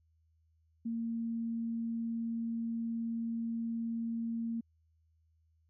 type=tone; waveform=sine; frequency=229.7 Hz; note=A#3; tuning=25 cents flat; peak=-33 dBFS; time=0.85-4.61 s; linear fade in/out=10 ms; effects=added 80 Hz sine -68 dBFS peak until 5.69 s